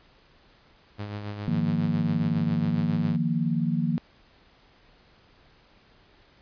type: tone with tremolo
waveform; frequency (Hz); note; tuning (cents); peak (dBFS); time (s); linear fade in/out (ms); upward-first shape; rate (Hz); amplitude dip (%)
sawtooth; 103.5; G#2; -5; -27; 0.98-3.17; 20; sine; 7.3; 45
type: chord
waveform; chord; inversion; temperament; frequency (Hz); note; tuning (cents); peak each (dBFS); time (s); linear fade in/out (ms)
sine; Eb suspended second; none; equal; 155.56 / 174.61 / 233.1; Eb3 / F3 / Bb3; 0 / 0 / 0; -27; 1.48-3.98; 0
effects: pink hiss -58 dBFS RMS until 6.41 s + resampled to 11025 Hz